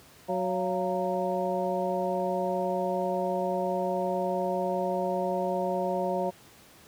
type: harmonic tone with a mistuned harmonic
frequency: 185 Hz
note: F#3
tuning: in tune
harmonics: 1 / 2 / 3 / 4 / 5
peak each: -34 / -33 / -30 / -32 / -35 dBFS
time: 0.28-6.31 s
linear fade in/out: 20 ms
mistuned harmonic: 4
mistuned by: -110 cents
effects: pink hiss -54 dBFS RMS until 6.87 s + high-pass 80 Hz 12 dB/octave